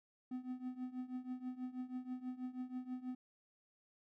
triangle tone with tremolo, 253.1 Hz, B3, 43 cents sharp, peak -36 dBFS, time 0.31-3.15 s, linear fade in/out 5 ms, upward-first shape triangle, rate 6.2 Hz, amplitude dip 90%, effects none

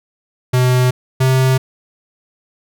square tone pair in turn, 126.3 / 130.79 Hz, B2 / C3, +39 / 0 cents, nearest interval minor second, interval 61 cents, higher second, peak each -11 dBFS, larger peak neither, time 0.53-0.91 / 1.2-1.58 s, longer neither, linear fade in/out 10 ms, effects none

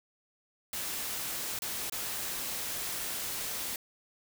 white noise with dropouts, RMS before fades -36 dBFS, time 0.73-3.76 s, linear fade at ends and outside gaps 2 ms, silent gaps 1.59-1.62 / 1.898-1.922 s, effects none

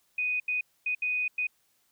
sine tone bursts at uneven times, 2489 Hz, D#7, in tune, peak -26 dBFS, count 5, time 0.18-0.4 / 0.48-0.61 / 0.86-0.95 / 1.02-1.28 / 1.38-1.47 s, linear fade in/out 5 ms, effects white hiss -70 dBFS RMS until 1.91 s

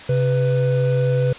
triangle tone pair together, 132.8 / 496.1 Hz, C3 / B4, +26 / +8 cents, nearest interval octave + major seventh, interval 2282 cents, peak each -15 / -18 dBFS, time 0.09-1.33 s, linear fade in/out 5 ms, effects white hiss -37 dBFS RMS until 1.38 s + resampled to 8000 Hz

